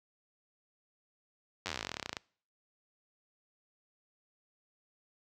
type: slowing click train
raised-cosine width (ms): 0.2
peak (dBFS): -18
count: 25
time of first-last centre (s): 1.66-2.168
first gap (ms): 10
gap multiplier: 1.06
effects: noise-tail reverb RT60 0.5 s tail -25 dB re dry + high-pass 60 Hz 12 dB/octave